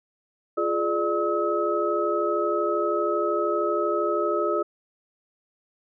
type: tone cluster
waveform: sine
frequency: 347 / 419.8 / 595 / 1284 Hz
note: F4 / G#4 / D5 / E6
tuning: -11 / +19 / +22 / -46 cents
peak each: -27 dBFS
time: 0.57-4.63 s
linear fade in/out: 10 ms
effects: none